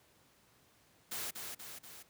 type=noise with echo; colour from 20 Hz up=white; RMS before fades=-40 dBFS; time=1.11-1.31 s; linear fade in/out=10 ms; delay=240 ms; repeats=3; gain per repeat=-4 dB; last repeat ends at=2.03 s; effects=pink hiss -67 dBFS RMS until 2.09 s + high-pass 80 Hz 12 dB/octave